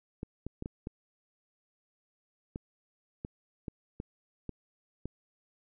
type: clicks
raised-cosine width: 3 ms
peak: -24 dBFS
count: 11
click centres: 0.231 / 0.466 / 0.624 / 0.659 / 0.871 / 2.559 / 3.249 / 3.682 / 4.001 / 4.493 / 5.056 s
effects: none